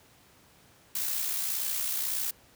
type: noise with amplitude modulation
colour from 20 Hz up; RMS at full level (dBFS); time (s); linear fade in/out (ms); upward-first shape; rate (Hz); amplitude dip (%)
blue; -29; 0.95-2.31; 5; sine; 61.8; 45
effects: pink hiss -59 dBFS RMS until 2.55 s + high-pass 60 Hz 12 dB/octave